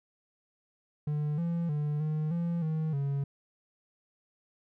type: tone with pitch steps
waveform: triangle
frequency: 149.1 / 169.6 / 148.4 / 154 / 170.4 / 157.7 / 139.7 Hz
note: D3 / E3 / D3 / D#3 / F3 / D#3 / C#3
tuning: +27 / +50 / +18 / -17 / -42 / +24 / +14 cents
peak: -26 dBFS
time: 1.07-3.24 s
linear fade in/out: 5 ms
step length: 310 ms
effects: none